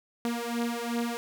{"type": "beating tone pair", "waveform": "sawtooth", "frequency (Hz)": [234.3, 237], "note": ["A#3", "A#3"], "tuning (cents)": [9, 29], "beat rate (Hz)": 2.7, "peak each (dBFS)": -28, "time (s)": [0.25, 1.17], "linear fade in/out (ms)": 0, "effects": ["10-bit"]}